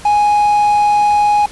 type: tone with quantisation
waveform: triangle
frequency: 830.6 Hz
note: G#5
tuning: in tune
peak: -7 dBFS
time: 0.05-1.46 s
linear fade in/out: 5 ms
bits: 5
effects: pink hiss -35 dBFS RMS until 1.51 s + resampled to 24000 Hz